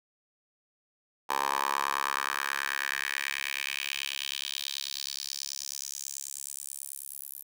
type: tone with high-pass filter sweep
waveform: 10% pulse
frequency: 69.3 Hz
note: C#2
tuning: in tune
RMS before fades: -34 dBFS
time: 1.29-7.43 s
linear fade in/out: 10 ms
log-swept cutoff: 850 to 12000 Hz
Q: 2.8
effects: none